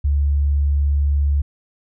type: tone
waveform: sine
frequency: 71.5 Hz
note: D2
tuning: 46 cents flat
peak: -14 dBFS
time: 0.04-1.42 s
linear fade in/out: 10 ms
effects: none